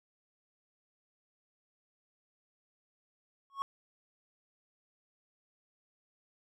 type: tone with exponential growth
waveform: triangle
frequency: 1100 Hz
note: C#6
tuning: 14 cents flat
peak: -26 dBFS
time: 3.5-3.62 s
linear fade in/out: 0 ms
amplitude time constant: 25 ms
effects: none